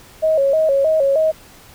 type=tone with vibrato; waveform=sine; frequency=590 Hz; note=D5; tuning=8 cents sharp; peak=-12 dBFS; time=0.22-1.32 s; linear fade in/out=20 ms; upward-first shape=square; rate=3.2 Hz; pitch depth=120 cents each way; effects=pink hiss -44 dBFS RMS until 1.74 s